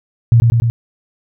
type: tone with echo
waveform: sine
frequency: 116.54 Hz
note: A#2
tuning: in tune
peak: -5 dBFS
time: 0.32-0.4 s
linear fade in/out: 0 ms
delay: 100 ms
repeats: 3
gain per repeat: -2 dB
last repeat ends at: 0.7 s
effects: none